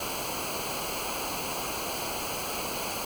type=noise with comb filter; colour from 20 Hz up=pink; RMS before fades=-33 dBFS; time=0-3.05 s; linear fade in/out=5 ms; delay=0.55 ms; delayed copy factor=-0.8; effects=none